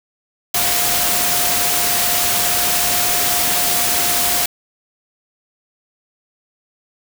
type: tone in noise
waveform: sine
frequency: 708 Hz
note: F5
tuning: 23 cents sharp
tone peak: -26 dBFS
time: 0.54-4.46 s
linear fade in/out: 5 ms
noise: white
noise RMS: -17 dBFS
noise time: 0.54-4.46 s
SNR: -12 dB
effects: none